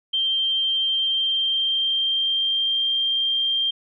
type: tone with pitch glide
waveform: sine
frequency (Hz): 3154 to 3181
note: G7 to G7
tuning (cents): +10 to +25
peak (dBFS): -19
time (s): 0.13-3.71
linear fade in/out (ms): 10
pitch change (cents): +15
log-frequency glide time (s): 0.88-2.93
effects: none